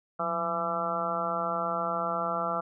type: harmonic tone with a mistuned harmonic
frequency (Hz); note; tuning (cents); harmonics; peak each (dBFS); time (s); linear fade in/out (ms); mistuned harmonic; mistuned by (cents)
168.3; E3; +36; 1 / 2 / 3 / 4 / 5 / 6 / 7 / 8; -39 / -44 / -37 / -33 / -37 / -41 / -33 / -33; 0.19-2.61; 10; 1; +110
effects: none